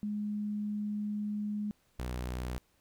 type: tone pair in turn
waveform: sine / sawtooth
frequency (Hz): 208.6 / 61.87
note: G#3 / B1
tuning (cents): +8 / +4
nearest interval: octave + major sixth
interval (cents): 2104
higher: first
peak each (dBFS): -32 / -31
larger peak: second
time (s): 0.03-1.71 / 1.99-2.58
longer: first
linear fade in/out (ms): 0
effects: pink hiss -71 dBFS RMS until 2.8 s